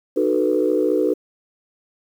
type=chord; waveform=sine; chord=B dominant seventh; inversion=first; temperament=equal with one note detuned; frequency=305.4 / 370 / 440 / 493.9 Hz; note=D#4 / F#4 / A4 / B4; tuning=-32 / 0 / 0 / 0 cents; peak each=-21 dBFS; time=0.16-1.14 s; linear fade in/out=10 ms; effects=tanh soft clip ceiling -6 dBFS + 8-bit